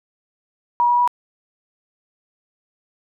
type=tone with pitch steps; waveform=sine; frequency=960 / 966.7 / 973.4 Hz; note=B5 / B5 / B5; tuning=-49 / -37 / -25 cents; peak=-13 dBFS; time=0.8-1.076 s; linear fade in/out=0 ms; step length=92 ms; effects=none